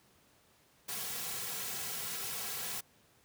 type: noise with comb filter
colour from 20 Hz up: white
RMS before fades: -39 dBFS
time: 0.88-2.81 s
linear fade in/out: 10 ms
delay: 3.3 ms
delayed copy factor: -0.9
effects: pink hiss -66 dBFS RMS until 3.24 s + high-pass 80 Hz 12 dB/octave